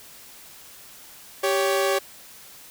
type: tone pair together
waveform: sawtooth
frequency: 392 / 558.8 Hz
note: G4 / C#5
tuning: 0 / +14 cents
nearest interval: tritone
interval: 614 cents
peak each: -19 dBFS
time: 1.43-1.99 s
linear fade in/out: 10 ms
effects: white hiss -46 dBFS RMS until 2.7 s